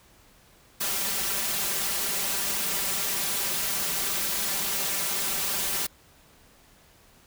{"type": "noise with comb filter", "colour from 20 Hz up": "white", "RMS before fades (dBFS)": -28, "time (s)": [0.8, 5.87], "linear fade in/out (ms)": 10, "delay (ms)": 5.1, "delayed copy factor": 0.75, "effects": ["pink hiss -57 dBFS RMS until 7.26 s"]}